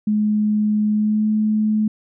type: tone with pitch glide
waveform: sine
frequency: 211.5 to 214.6 Hz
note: G#3 to A3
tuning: +32 to -43 cents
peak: -15 dBFS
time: 0.07-1.88 s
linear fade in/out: 5 ms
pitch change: +25 cents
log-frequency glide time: 0.92-1.28 s
effects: none